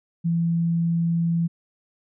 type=tone; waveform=sine; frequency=168 Hz; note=E3; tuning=33 cents sharp; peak=-19 dBFS; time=0.24-1.48 s; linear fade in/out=20 ms; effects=none